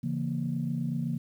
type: chord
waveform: sine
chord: A# diminished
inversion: first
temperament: just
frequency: 139.85 / 167.82 / 233.1 Hz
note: C#3 / E3 / A#3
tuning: +16 / +31 / 0 cents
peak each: -32 dBFS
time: 0.03-1.18 s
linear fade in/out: 10 ms
effects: tanh soft clip ceiling -19 dBFS + 10-bit